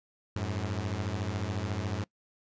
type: beating tone pair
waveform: sawtooth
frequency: 92.5 / 106.5 Hz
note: F#2 / G#2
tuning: 0 / +44 cents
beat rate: 14 Hz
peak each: -30 dBFS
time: 0.36-2.04 s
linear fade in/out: 0 ms
effects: noise-tail reverb RT60 0.1 s tail -23 dB re dry + resampled to 16000 Hz